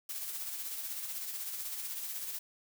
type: noise with tremolo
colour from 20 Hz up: blue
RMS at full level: -38 dBFS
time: 0.09-2.39 s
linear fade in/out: 5 ms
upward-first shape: sine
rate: 16 Hz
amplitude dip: 40%
effects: none